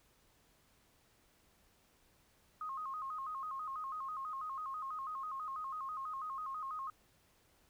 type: tone with vibrato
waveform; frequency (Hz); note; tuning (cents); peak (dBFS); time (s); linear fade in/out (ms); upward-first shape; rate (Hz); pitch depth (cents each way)
sine; 1160; D6; -22; -39; 2.61-6.9; 2; square; 6.1; 130
effects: pink hiss -70 dBFS RMS until 7.69 s